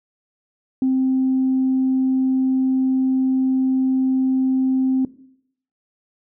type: tone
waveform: sine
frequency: 261.6 Hz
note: C4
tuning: in tune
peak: -14 dBFS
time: 0.82-5.05 s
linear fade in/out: 2 ms
effects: noise-tail reverb RT60 0.7 s tail -18 dB re dry + tanh soft clip ceiling -11 dBFS